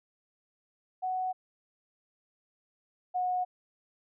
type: tone pair in turn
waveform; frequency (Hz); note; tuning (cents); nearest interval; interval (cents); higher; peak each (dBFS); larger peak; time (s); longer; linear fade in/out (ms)
sine; 743 / 729; F#5 / F#5; +7 / -26; unison; 33; first; -29 / -27; second; 1.02-1.33 / 3.14-3.45; neither; 20
effects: none